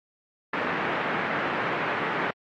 white band-pass noise, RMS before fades -28 dBFS, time 0.53-2.31 s, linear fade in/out 5 ms, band 140 to 2000 Hz, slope 24 dB/octave, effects AAC 48 kbps

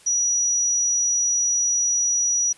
sine tone, 5830 Hz, F#8, 26 cents flat, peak -18 dBFS, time 0.06-2.53 s, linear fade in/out 10 ms, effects white hiss -51 dBFS RMS until 2.57 s + resampled to 24000 Hz

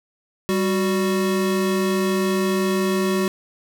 square tone pair together, 195.59 / 370 Hz, G3 / F#4, -4 / 0 cents, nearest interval major seventh, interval 1104 cents, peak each -22 dBFS, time 0.49-3.28 s, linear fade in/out 0 ms, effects none

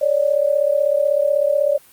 sine tone pair together, 558.9 / 595 Hz, C#5 / D5, +14 / +22 cents, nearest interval minor second, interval 108 cents, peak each -17 dBFS, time 0.01-1.78 s, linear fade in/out 10 ms, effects white hiss -49 dBFS RMS until 1.92 s + Opus 48 kbps

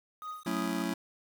triangle tone with tremolo, 1244.5 Hz, D#6, in tune, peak -34 dBFS, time 0.22-0.82 s, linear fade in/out 0 ms, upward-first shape triangle, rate 3.4 Hz, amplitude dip 95%
square chord, F# minor seventh, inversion none, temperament just, 185 / 222 / 277.5 / 333 Hz, F#3 / A3 / C#4 / E4, 0 / +16 / +2 / +18 cents, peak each -37 dBFS, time 0.46-0.94 s, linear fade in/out 5 ms
effects 9-bit

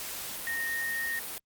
sine tone in noise, 1851 Hz, A#6, 13 cents flat, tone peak -30 dBFS, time 0.47-1.19 s, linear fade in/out 0 ms, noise white, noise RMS -38 dBFS, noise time 0-1.38 s, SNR +5 dB, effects Opus 48 kbps

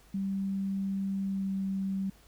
sine tone with pitch glide, 194.9 to 193.33 Hz, G3 to G3, -10 to -24 cents, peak -29 dBFS, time 0.14-2.1 s, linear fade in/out 5 ms, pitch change -14 cents, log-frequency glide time 1.25-1.53 s, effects added 52 Hz sine -59 dBFS peak until 2.27 s + pink hiss -61 dBFS RMS until 2.27 s

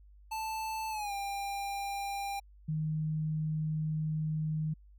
square tone with pitch glide, 880 to 797.7 Hz, A5 to G5, 0 to +30 cents, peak -35 dBFS, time 0.31-2.4 s, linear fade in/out 10 ms, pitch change -170 cents, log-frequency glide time 0.9-1.13 s
sine tone, 155.56 Hz, D#3, in tune, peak -30 dBFS, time 2.68-4.74 s, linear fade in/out 10 ms
effects added 50 Hz sine -54 dBFS peak until 4.98 s

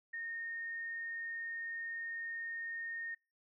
sine tone, 1841 Hz, A#6, 22 cents flat, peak -39 dBFS, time 0.13-3.15 s, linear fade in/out 10 ms, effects noise-tail reverb RT60 0.3 s tail -26 dB re dry

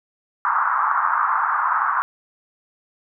white band-pass noise, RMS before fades -20 dBFS, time 0.45-2.02 s, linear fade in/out 0 ms, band 920 to 1400 Hz, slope 48 dB/octave, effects none

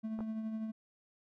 triangle tone with tremolo, 220 Hz, A3, in tune, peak -32 dBFS, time 0.03-0.72 s, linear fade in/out 20 ms, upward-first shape triangle, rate 12 Hz, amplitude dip 45%
clicks, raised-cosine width 1 ms, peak -32 / -30 dBFS, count 2, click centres 0.19 / 0.206 s
effects none

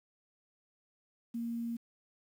sine tone with quantisation, 233.1 Hz, A#3, in tune, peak -34 dBFS, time 1.34-1.77 s, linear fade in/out 10 ms, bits 10, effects none

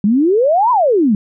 sine exponential two-way sweep, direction up then down, 193.6 to 1028 to 193.6 Hz, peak -9 dBFS, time 0.04-1.15 s, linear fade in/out 2 ms, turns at 0.71 s, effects none

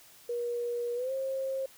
sine tone with pitch glide, 478.4 to 533.9 Hz, A#4 to C5, +45 to +35 cents, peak -30 dBFS, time 0.29-1.66 s, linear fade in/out 5 ms, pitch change +190 cents, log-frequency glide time 0.95-1.12 s, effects white hiss -56 dBFS RMS until 1.77 s

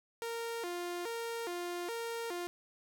sawtooth tone with vibrato, 403 Hz, G4, 48 cents sharp, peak -33 dBFS, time 0.22-2.47 s, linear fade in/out 0 ms, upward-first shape square, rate 1.2 Hz, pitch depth 240 cents each way, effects none

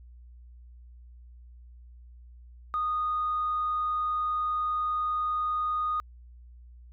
sine tone, 1235 Hz, D#6, 13 cents flat, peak -25 dBFS, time 2.74-6 s, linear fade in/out 0 ms, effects tanh soft clip ceiling -21 dBFS + added 60 Hz sine -47 dBFS peak until 6.92 s

